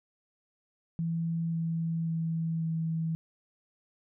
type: tone with pitch steps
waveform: sine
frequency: 165.8 / 164.65 / 163.52 / 162.39 Hz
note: E3 / E3 / E3 / E3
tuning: +10 / -2 / -14 / -26 cents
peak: -28 dBFS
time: 0.99-3.15 s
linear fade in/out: 0 ms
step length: 540 ms
effects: none